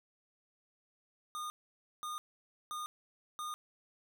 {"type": "tone bursts", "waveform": "square", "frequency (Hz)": 1222, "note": "D#6", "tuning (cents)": -32, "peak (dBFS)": -39, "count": 4, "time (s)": [1.35, 3.54], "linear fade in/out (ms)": 0, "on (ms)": 150, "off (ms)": 530, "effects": []}